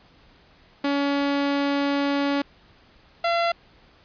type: tone pair in turn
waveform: sawtooth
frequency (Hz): 282.4 / 681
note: C#4 / F5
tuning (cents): +32 / -44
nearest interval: octave + minor third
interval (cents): 1524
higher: second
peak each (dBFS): -17 / -16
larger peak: second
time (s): 0.84-2.42 / 3.24-3.52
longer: first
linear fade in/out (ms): 5
effects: pink hiss -55 dBFS RMS until 4.04 s + resampled to 11025 Hz